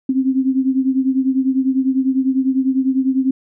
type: beating tone pair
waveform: sine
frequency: 261.6 / 271.6 Hz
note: C4 / C#4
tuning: 0 / -35 cents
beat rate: 10 Hz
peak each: -15 / -19 dBFS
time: 0.09-3.31 s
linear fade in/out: 5 ms
effects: none